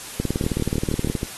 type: two click trains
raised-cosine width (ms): 3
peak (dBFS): -9 / -11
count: 19 / 6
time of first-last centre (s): 0.2-1.152 / 0.44-1.231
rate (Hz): 18.9 / 6.32
effects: white hiss -36 dBFS RMS until 1.37 s + AAC 32 kbps